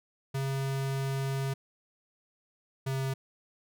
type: tone pair in turn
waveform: square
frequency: 135.7 / 133.91 Hz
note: C#3 / C3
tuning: -36 / +41 cents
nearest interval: unison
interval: 23 cents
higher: first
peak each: -30 / -30 dBFS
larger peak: neither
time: 0.34-1.54 / 2.86-3.14 s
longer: first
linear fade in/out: 10 ms
effects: none